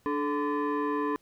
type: tone with frequency modulation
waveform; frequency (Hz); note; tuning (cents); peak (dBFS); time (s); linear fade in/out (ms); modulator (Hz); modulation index
sine; 293.7; D4; 0; -25; 0.06-1.16; 0; 727; 1.3
effects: tanh soft clip ceiling -22 dBFS + pink hiss -66 dBFS RMS until 1.21 s